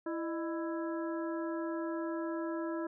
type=harmonic tone with a mistuned harmonic; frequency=331.3 Hz; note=E4; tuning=9 cents sharp; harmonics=1 / 2 / 3 / 4 / 5; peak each=-35 / -41 / -45 / -47 / -49 dBFS; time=0.06-2.87 s; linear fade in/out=5 ms; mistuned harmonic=2; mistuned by=-130 cents; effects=none